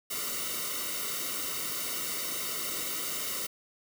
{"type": "noise with comb filter", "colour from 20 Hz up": "white", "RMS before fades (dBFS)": -34, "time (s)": [0.1, 3.47], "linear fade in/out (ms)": 10, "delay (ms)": 1.2, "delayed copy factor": -0.95, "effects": []}